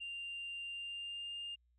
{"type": "tone with pitch glide", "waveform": "sine", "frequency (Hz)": [2788, 2812], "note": ["F7", "F7"], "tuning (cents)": [-4, 11], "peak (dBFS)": -40, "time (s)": [0, 1.56], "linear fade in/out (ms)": 20, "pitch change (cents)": 15, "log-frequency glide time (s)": [0.66, 1.39], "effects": ["tanh soft clip ceiling -38 dBFS", "added 60 Hz sine -70 dBFS peak until 1.78 s"]}